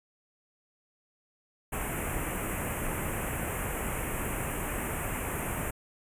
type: band-stop noise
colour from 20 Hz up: pink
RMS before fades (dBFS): -33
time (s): 1.72-5.71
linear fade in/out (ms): 10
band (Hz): 2700 to 7600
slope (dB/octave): 48
effects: resampled to 32000 Hz